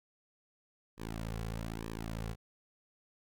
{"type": "tone with flanger", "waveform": "sawtooth", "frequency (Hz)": 55.5, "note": "A1", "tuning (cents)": 16, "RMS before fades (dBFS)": -40, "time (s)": [0.97, 2.36], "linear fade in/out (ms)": 50, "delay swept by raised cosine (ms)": [1.4, 3.3], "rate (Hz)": 1.1, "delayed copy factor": -1, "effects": []}